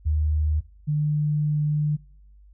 sine tone pair in turn, 76.5 / 149.76 Hz, D#2 / D3, -29 / +34 cents, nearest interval octave, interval 1163 cents, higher second, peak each -19 / -20 dBFS, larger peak first, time 0.05-0.61 / 0.87-1.97 s, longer second, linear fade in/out 20 ms, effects noise-tail reverb RT60 0.6 s tail -23 dB re dry + added 50 Hz sine -48 dBFS peak until 2.53 s

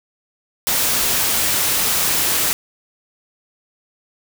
white noise, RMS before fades -18 dBFS, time 0.67-2.53 s, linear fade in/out 0 ms, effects none

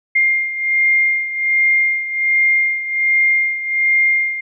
sine beating tone pair, 2114 / 2115.3 Hz, C7 / C7, +17 / +18 cents, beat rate 1.3 Hz, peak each -14 / -19 dBFS, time 0.15-4.41 s, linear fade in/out 10 ms, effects none

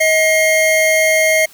square tone pair together, 634.1 / 2133 Hz, D#5 / C7, +33 / +33 cents, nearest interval octave + major sixth, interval 2100 cents, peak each -14 dBFS, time 0-1.46 s, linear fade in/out 10 ms, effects white hiss -44 dBFS RMS until 1.53 s

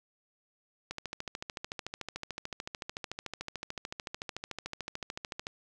click train, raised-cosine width 0.2 ms, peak -20 dBFS, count 63, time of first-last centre 0.91-5.469 s, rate 13.6 Hz, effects none

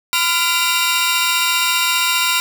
sawtooth tone cluster, 1011 / 1393 / 2347 / 2771 / 3759 Hz, B5 / F6 / D7 / F7 / A#7, +40 / -5 / -2 / -14 / +14 cents, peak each -18 dBFS, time 0.13-2.4 s, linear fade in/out 0 ms, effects 7-bit

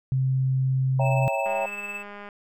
sine tone, 131.6 Hz, C3, 10 cents sharp, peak -20 dBFS, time 0.12-1.28 s, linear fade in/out 0 ms
sine chord, C# diminished seventh, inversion none, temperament equal, 554.4 / 659.3 / 784 / 932.3 Hz, C#5 / E5 / G5 / Bb5, 0 / 0 / 0 / 0 cents, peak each -28 / -29 / -29 / -31 dBFS, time 0.99-1.66 s, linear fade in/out 5 ms
triangle tone with tremolo, 2622 Hz, E7, 10 cents flat, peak -28 dBFS, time 1-2.04 s, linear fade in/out 50 ms, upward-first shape sine, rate 18 Hz, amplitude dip 55%
click train, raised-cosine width 0.5 ms, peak -26 dBFS, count 170, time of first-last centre 1.46-2.288 s, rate 204 Hz
effects none

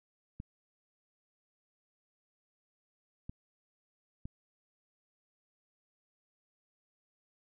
clicks, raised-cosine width 5 ms, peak -29 dBFS, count 3, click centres 0.401 / 3.295 / 4.255 s, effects none

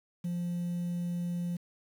sine tone, 174.61 Hz, F3, in tune, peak -28 dBFS, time 0.24-1.57 s, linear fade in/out 10 ms, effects tanh soft clip ceiling -30 dBFS + 9-bit

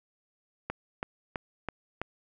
click train, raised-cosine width 0.5 ms, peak -17 dBFS, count 5, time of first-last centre 0.7-2.016 s, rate 3.04 Hz, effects none

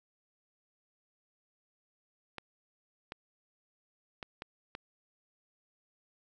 clicks, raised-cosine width 0.3 ms, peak -24 dBFS, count 5, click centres 2.383 / 3.121 / 4.228 / 4.421 / 4.751 s, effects none

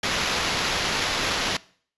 white noise with sample-and-hold, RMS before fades -25 dBFS, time 0.03-1.57 s, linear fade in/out 5 ms, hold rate 8820 Hz, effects noise-tail reverb RT60 0.5 s tail -21 dB re dry + resampled to 24000 Hz

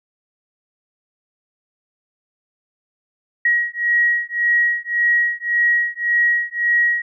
sine beating tone pair, 1900 / 1901.8 Hz, A#6 / A#6, +33 / +34 cents, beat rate 1.8 Hz, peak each -18 dBFS, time 3.45-7.02 s, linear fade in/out 5 ms, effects none

